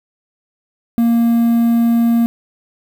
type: tone with quantisation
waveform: triangle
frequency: 233.1 Hz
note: A#3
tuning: in tune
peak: -8 dBFS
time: 0.98-2.26 s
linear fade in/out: 0 ms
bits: 6
effects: none